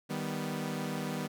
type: chord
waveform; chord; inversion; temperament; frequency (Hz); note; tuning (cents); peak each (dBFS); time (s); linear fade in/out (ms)
sawtooth; Eb augmented; none; equal; 155.56 / 196 / 246.9; Eb3 / G3 / B3; 0 / 0 / 0; -34; 0.09-1.28; 20
effects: none